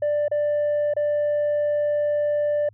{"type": "tone with dropouts", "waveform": "sine", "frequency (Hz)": 590, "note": "D5", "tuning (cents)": 8, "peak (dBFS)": -17, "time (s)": [0.02, 2.69], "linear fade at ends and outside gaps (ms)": 5, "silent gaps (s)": [[0.282, 0.314], [0.938, 0.965]], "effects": ["tanh soft clip ceiling -18 dBFS", "added 104 Hz sine -50 dBFS peak until 2.73 s"]}